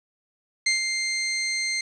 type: tone with ADSR envelope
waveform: 20% pulse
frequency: 2100 Hz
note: C7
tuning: 6 cents sharp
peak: -13 dBFS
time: 0.66-1.81 s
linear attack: 7 ms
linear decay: 130 ms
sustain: -6 dB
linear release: 4 ms
effects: resampled to 22050 Hz + 8-bit